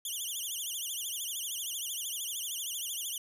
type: tone with vibrato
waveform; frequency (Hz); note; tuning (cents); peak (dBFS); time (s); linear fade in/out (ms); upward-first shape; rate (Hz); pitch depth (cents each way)
10% pulse; 3161; G7; +14; -27; 0.05-3.18; 2; triangle; 13; 230
effects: resampled to 32000 Hz + 10-bit